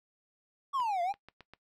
triangle exponential two-way sweep, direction down then up, 1147 to 677 to 835 Hz, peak -27 dBFS, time 0.73-1.13 s, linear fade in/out 20 ms, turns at 1.02 s
clicks, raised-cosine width 0.3 ms, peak -33 dBFS, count 5, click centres 0.802 / 1.14 / 1.286 / 1.407 / 1.536 s
effects noise-tail reverb RT60 0.1 s tail -18 dB re dry

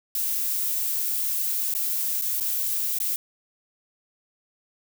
violet noise with dropouts, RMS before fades -26 dBFS, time 0.15-3.16 s, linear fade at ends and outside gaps 2 ms, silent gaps 1.74-1.749 / 2.214-2.22 / 2.401-2.407 / 2.987-3.001 s, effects none

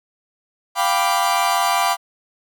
40% pulse chord, G dominant seventh, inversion third, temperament equal, 698.5 / 784 / 987.8 / 1174.7 Hz, F5 / G5 / B5 / D6, 0 / 0 / 0 / 0 cents, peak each -21 dBFS, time 0.75-1.97 s, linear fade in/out 50 ms, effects none

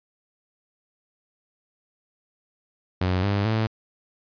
sawtooth tone with pitch steps, 91.8 / 100.69 / 110.44 Hz, F#2 / G2 / A2, -13 / +47 / +7 cents, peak -17 dBFS, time 3.01-3.67 s, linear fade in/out 5 ms, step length 220 ms, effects resampled to 11025 Hz

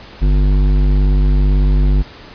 sine tone with hard clipping, 49 Hz, G1, in tune, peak -11 dBFS, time 0.21-2.03 s, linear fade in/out 20 ms, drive 12 dB, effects pink hiss -37 dBFS RMS until 2.34 s + resampled to 11025 Hz

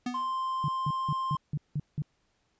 square tone with exponential decay, 246.9 Hz, B3, in tune, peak -28 dBFS, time 0.06-0.34 s, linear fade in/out 5 ms, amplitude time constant 59 ms
triangle tone with pitch glide, 1046.5 to 1052.6 Hz, C6 to C6, 0 to +10 cents, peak -27 dBFS, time 0.14-1.37 s, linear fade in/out 5 ms, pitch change +10 cents, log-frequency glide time 0.55-1.04 s
sine tone bursts, 147.5 Hz, D3, 8 cents sharp, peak -27 dBFS, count 7, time 0.64-2.021 s, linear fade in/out 2 ms, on 43 ms, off 180 ms
effects pink hiss -73 dBFS RMS until 2.59 s + resampled to 16000 Hz

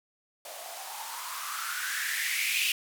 violet noise with band-pass filter sweep, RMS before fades -33 dBFS, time 0.45-2.72 s, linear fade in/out 2 ms, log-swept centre 600 to 2700 Hz, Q 6.5, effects none

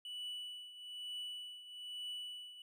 triangle tone with tremolo, 2960 Hz, F#7, in tune, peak -39 dBFS, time 0.05-2.62 s, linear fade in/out 2 ms, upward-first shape triangle, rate 1.1 Hz, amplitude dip 75%, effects none

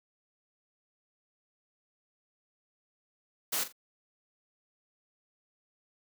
white noise with echo, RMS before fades -31 dBFS, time 3.52-3.64 s, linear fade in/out 10 ms, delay 43 ms, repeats 2, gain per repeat -12 dB, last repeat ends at 3.726 s, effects high-pass 200 Hz 12 dB/octave

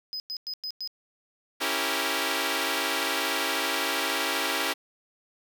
triangle tone bursts, 5030 Hz, D#8, 18 cents sharp, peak -30 dBFS, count 5, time 0.13-0.875 s, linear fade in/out 0 ms, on 69 ms, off 100 ms
5% pulse chord, C# diminished seventh, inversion none, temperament equal, 277.2 / 329.6 / 392 / 466.2 Hz, C#4 / E4 / G4 / Bb4, 0 / 0 / 0 / 0 cents, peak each -20 dBFS, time 1.6-4.74 s, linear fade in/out 20 ms
effects none

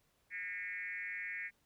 sine tone with frequency modulation, 2010 Hz, B6, 30 cents sharp, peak -39 dBFS, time 0.3-1.51 s, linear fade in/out 50 ms, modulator 189 Hz, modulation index 1.6, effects pink hiss -75 dBFS RMS until 1.65 s

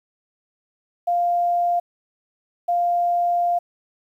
sine tone pair in turn, 698.5 / 698.5 Hz, F5 / F5, 0 / 0 cents, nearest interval unison, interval 0 cents, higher neither, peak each -17 dBFS, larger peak neither, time 1.07-1.8 / 2.68-3.59 s, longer second, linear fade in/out 10 ms, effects 9-bit

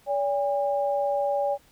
sine tone pair together, 571.3 / 808 Hz, D5 / G#5, -48 / -48 cents, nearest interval tritone, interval 600 cents, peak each -24 / -27 dBFS, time 0.06-1.58 s, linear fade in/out 50 ms, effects pink hiss -59 dBFS RMS until 1.71 s

